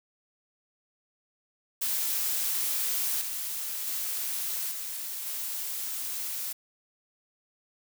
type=noise with level steps; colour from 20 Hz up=blue; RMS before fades=-29 / -34 / -32 / -36 / -34 dBFS; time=1.81-6.53 s; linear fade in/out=10 ms; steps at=3.21 / 3.87 / 4.71 / 5.26 s; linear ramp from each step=5 ms; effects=none